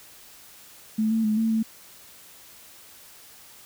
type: tone with pitch steps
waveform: sine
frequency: 218 / 223.8 / 214.3 / 224 / 222.1 Hz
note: A3 / A3 / A3 / A3 / A3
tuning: -16 / +30 / -45 / +31 / +16 cents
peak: -20 dBFS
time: 0.98-1.63 s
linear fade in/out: 10 ms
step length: 130 ms
effects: white hiss -49 dBFS RMS until 3.65 s